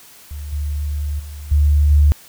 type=tone with level steps; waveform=sine; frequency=73.42 Hz; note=D2; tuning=in tune; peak=-26 / -19 / -29 / -10 / -8 dBFS; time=0.31-2.12 s; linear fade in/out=0 ms; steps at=0.52 / 1.19 / 1.51 / 1.9 s; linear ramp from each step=10 ms; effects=white hiss -44 dBFS RMS until 2.28 s